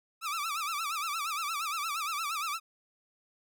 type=tone with vibrato; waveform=sawtooth; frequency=1244.5 Hz; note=D#6; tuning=in tune; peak=-28 dBFS; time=0.21-2.6 s; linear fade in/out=50 ms; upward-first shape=sine; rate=8.6 Hz; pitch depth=150 cents each way; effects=none